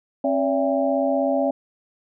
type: tone cluster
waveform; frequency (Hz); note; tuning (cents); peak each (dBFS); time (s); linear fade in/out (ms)
sine; 269.5 / 570 / 666 / 804; C#4 / C#5 / E5 / G5; -49 / +48 / +18 / +44; -23 / -22 / -24 / -29; 0.24-1.51; 5
effects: none